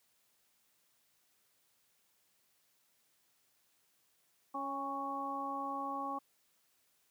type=harmonic tone with a mistuned harmonic; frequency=277.2 Hz; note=C#4; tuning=in tune; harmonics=1 / 2 / 3 / 4; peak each=-44 / -47 / -41 / -39 dBFS; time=4.54-6.19 s; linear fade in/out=10 ms; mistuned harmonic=3; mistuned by=-27 cents; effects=white hiss -74 dBFS RMS until 7.1 s + high-pass 80 Hz 12 dB/octave